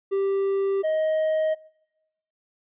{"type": "tone pair in turn", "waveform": "triangle", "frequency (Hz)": [392, 627.9], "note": ["G4", "D#5"], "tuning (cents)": [0, 16], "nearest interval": "minor sixth", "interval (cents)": 816, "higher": "second", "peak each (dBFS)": -19, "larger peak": "neither", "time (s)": [[0.11, 0.83], [0.83, 1.55]], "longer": "neither", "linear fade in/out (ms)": 20, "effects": ["noise-tail reverb RT60 1.0 s tail -25 dB re dry", "resampled to 8000 Hz"]}